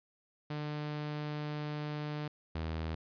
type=tone pair in turn; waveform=sawtooth; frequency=149.5 / 80.18 Hz; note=D3 / E2; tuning=+31 / -47 cents; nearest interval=major seventh; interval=1078 cents; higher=first; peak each=-32 / -31 dBFS; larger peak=second; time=0.5-2.28 / 2.55-2.95 s; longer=first; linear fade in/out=5 ms; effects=resampled to 11025 Hz